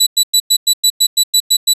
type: tone bursts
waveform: 25% pulse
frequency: 3951 Hz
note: B7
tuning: in tune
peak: -4 dBFS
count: 11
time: 0-1.737 s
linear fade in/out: 10 ms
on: 67 ms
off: 100 ms
effects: resampled to 32000 Hz